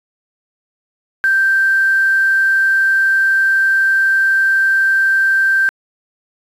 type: tone with quantisation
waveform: sine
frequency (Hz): 1568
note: G6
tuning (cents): 0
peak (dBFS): -10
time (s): 1.24-5.69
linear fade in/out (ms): 0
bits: 6
effects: resampled to 32000 Hz